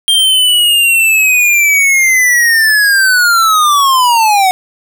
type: linear sweep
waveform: square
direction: down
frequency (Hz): 3200 to 732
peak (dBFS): -7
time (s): 0.08-4.51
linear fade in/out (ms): 0
effects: none

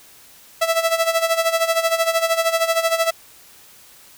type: tone with tremolo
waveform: sawtooth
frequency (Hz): 659.3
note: E5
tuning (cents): 0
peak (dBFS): -10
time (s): 0.61-3.11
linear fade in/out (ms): 10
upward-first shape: sine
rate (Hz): 13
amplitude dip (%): 75
effects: white hiss -47 dBFS RMS until 4.17 s

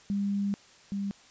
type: tone pair in turn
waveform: sine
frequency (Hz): 200.5 / 199.23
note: G3 / G3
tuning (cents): +39 / +28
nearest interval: unison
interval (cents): 11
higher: first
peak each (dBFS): -26 / -29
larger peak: first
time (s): 0.1-0.54 / 0.92-1.11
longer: first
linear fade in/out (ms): 0
effects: white hiss -56 dBFS RMS until 1.3 s + resampled to 16000 Hz

